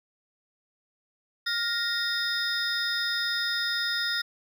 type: tone cluster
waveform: triangle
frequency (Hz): 1408 / 1864 / 3669 / 5070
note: F6 / A#6 / A#7 / D#8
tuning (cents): +14 / -1 / -28 / +32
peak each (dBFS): -30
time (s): 1.46-4.22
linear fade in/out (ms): 10
effects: none